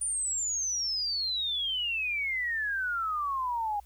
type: exponential sweep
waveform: sine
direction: down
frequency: 9397 to 807 Hz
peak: -28 dBFS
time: 0.01-3.8 s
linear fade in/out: 5 ms
effects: added 60 Hz sine -53 dBFS peak until 3.85 s + white hiss -65 dBFS RMS until 3.85 s